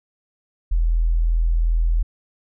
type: tone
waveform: sine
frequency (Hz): 41.34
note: E1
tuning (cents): +6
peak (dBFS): -15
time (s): 0.71-2.03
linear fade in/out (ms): 10
effects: none